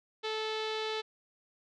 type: tone with low-pass filter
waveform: sawtooth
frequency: 436.5 Hz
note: A4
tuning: 14 cents flat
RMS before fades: -35 dBFS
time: 0.23-1.02 s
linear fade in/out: 20 ms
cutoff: 3800 Hz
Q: 3.4
effects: none